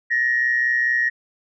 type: tone pair together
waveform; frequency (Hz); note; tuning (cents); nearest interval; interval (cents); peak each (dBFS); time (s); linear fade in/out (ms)
sine; 1760 / 1884.6; A6 / A#6; 0 / +18; minor second; 118; -23 / -17; 0.1-1.1; 20
effects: tanh soft clip ceiling -10 dBFS